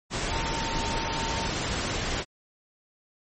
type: tone in noise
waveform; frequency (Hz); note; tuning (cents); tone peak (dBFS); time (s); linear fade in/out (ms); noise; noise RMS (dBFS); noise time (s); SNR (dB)
sine; 909; A#5; -44; -33; 0.29-1.5; 50; pink; -29; 0.1-2.25; -7
effects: MP3 32 kbps